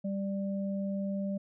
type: tone pair together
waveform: sine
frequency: 196.89 / 590 Hz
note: G3 / D5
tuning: +8 / +8 cents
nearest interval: octave + perfect fifth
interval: 1900 cents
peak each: -31 / -39 dBFS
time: 0.04-1.38 s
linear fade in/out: 10 ms
effects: none